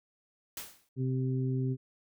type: noise with exponential decay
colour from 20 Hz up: white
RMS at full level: -37 dBFS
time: 0.57-0.89 s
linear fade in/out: 2 ms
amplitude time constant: 68 ms
type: harmonic tone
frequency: 130 Hz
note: C3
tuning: 11 cents flat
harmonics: 1 / 2 / 3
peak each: -29 / -35 / -39 dBFS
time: 0.96-1.77 s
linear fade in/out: 50 ms
effects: none